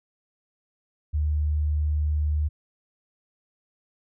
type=tone; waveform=sine; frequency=75.3 Hz; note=D2; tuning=44 cents sharp; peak=-21 dBFS; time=1.13-2.49 s; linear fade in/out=20 ms; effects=none